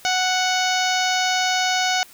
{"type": "harmonic tone", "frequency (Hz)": 740, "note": "F#5", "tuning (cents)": 0, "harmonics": [1, 2, 3, 4, 5, 6, 7, 8, 9], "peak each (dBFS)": [-22, -25, -27, -28, -29, -30, -30, -31, -32], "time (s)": [0.05, 2.03], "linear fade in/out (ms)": 0, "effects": ["white hiss -47 dBFS RMS until 2.13 s"]}